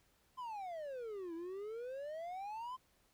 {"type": "exponential two-way sweep", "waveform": "triangle", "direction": "down then up", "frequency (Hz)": [1046.5, 325.3, 1046.5], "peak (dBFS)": -40, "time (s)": [0.37, 2.77], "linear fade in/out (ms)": 20, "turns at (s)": 1.34, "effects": ["pink hiss -73 dBFS RMS until 3.13 s"]}